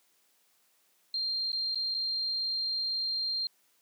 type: tone with dropouts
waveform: sine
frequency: 4186 Hz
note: C8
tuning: in tune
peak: -29 dBFS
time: 1.14-3.47 s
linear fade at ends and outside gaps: 2 ms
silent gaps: 1.519-1.529 / 1.747-1.756 / 1.943-1.947 s
effects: white hiss -69 dBFS RMS until 3.81 s + high-pass 200 Hz 12 dB/octave